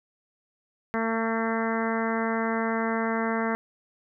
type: harmonic tone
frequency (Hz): 225.7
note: A3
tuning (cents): +44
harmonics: 1 / 2 / 3 / 4 / 5 / 6 / 7 / 8 / 9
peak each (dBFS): -28 / -31 / -33 / -34 / -35 / -36 / -36 / -37 / -38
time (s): 0.94-3.55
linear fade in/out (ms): 0
effects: none